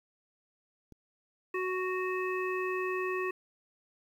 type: click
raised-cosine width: 3 ms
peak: -38 dBFS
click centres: 0.923 s
type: harmonic tone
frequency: 370 Hz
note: F#4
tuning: in tune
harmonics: 1 / 3 / 5 / 7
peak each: -32 / -37 / -39 / -40 dBFS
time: 1.54-3.31 s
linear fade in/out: 5 ms
effects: 10-bit